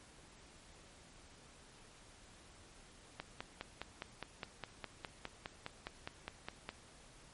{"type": "click train", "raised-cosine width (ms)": 0.3, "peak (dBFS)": -25, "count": 18, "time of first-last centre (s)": [3.2, 6.691], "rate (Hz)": 4.87, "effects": ["pink hiss -60 dBFS RMS until 7.33 s", "MP3 48 kbps"]}